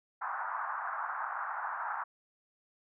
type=band-pass noise; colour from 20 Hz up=white; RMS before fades=-37 dBFS; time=0.21-2.04 s; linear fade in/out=10 ms; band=770 to 1500 Hz; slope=48 dB/octave; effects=none